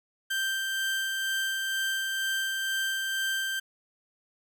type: tone with tremolo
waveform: 30% pulse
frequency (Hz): 1568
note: G6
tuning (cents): 0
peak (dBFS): -24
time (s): 0.3-3.6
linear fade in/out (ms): 10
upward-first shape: sine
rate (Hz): 2.1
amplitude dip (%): 25
effects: none